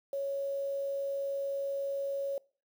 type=tone with quantisation; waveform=sine; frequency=554.4 Hz; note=C#5; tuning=in tune; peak=-31 dBFS; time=0.13-2.38 s; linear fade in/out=2 ms; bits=9; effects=noise-tail reverb RT60 0.4 s tail -23 dB re dry